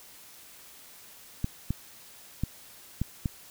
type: clicks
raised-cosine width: 5 ms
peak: -15 dBFS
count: 5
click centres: 1.444 / 1.706 / 2.436 / 3.016 / 3.258 s
effects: white hiss -51 dBFS RMS until 3.5 s